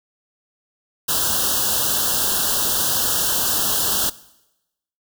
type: band-stop noise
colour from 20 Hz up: white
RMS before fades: -20 dBFS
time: 1.08-4.1 s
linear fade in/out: 10 ms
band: 1700 to 2800 Hz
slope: 96 dB/octave
effects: noise-tail reverb RT60 0.9 s tail -19 dB re dry